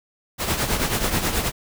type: noise with tremolo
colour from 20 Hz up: pink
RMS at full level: -20 dBFS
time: 0.38-1.52 s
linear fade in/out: 50 ms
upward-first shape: triangle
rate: 9.3 Hz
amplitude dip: 65%
effects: none